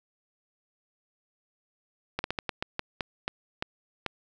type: slowing click train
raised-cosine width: 0.3 ms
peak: -13 dBFS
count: 11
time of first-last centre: 2.19-4.063 s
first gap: 51 ms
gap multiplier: 1.27
effects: none